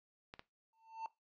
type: clicks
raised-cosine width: 0.3 ms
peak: -32 dBFS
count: 2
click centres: 0.339 / 0.394 s
type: tone with exponential growth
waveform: triangle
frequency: 896 Hz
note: A5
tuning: 31 cents sharp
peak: -35 dBFS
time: 0.73-1.06 s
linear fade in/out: 1 ms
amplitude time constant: 70 ms
effects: noise-tail reverb RT60 0.2 s tail -18 dB re dry + resampled to 16000 Hz